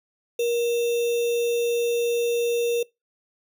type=tone with sample-and-hold; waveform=sine; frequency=472.8 Hz; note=A#4; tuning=24 cents sharp; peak=-20 dBFS; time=0.39-2.83 s; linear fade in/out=5 ms; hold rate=3150 Hz; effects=noise-tail reverb RT60 0.2 s tail -23 dB re dry